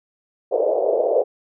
white band-pass noise, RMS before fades -19 dBFS, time 0.51-1.24 s, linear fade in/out 20 ms, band 420 to 630 Hz, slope 48 dB/octave, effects none

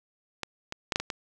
clicks, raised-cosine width 0.2 ms, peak -14 / -17 / -9 / -6 / -15 / -14 dBFS, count 6, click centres 0.433 / 0.724 / 0.922 / 0.959 / 1 / 1.102 s, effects none

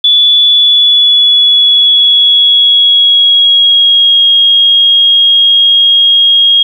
sine tone with pitch glide, 3445 to 3267 Hz, A7 to G#7, -37 to -29 cents, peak -3 dBFS, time 0.04-6.63 s, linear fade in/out 5 ms, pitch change -92 cents, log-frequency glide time 0.42-4.27 s, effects 7-bit

